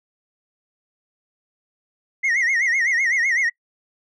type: tone with vibrato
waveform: sine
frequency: 1999 Hz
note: B6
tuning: 20 cents sharp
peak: -14 dBFS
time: 2.23-3.5 s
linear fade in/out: 20 ms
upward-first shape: sine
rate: 7.9 Hz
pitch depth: 150 cents each way
effects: noise-tail reverb RT60 0.1 s tail -25 dB re dry + tanh soft clip ceiling -16 dBFS